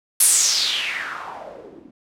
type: noise with low-pass filter sweep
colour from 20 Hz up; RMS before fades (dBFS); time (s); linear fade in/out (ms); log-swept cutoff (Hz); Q
blue; -22; 0.2-1.91; 5; 11000 to 240; 4.5
effects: none